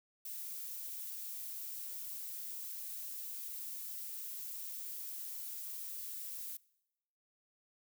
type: noise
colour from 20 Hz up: violet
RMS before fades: -44 dBFS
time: 0.25-6.57 s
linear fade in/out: 5 ms
effects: noise-tail reverb RT60 0.9 s tail -23 dB re dry